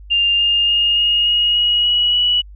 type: tone with pitch steps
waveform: sine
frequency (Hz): 2800 / 2819 / 2839 / 2859 / 2879 / 2899 / 2919 / 2939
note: F7 / F7 / F7 / F7 / F#7 / F#7 / F#7 / F#7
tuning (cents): +4 / +16 / +28 / +40 / -48 / -36 / -24 / -12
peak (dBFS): -12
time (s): 0.1-2.42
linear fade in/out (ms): 20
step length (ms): 290
effects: added 50 Hz sine -35 dBFS peak until 2.55 s